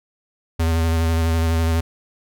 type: tone with vibrato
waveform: square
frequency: 82 Hz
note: E2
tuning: 9 cents flat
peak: -17 dBFS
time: 0.59-1.81 s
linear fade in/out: 10 ms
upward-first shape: square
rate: 12 Hz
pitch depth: 19 cents each way
effects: none